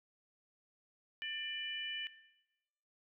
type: harmonic tone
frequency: 595 Hz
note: D5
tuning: 22 cents sharp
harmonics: 3 / 4 / 5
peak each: -43 / -45 / -42 dBFS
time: 1.22-2.07 s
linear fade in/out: 0 ms
effects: noise-tail reverb RT60 1.0 s tail -18 dB re dry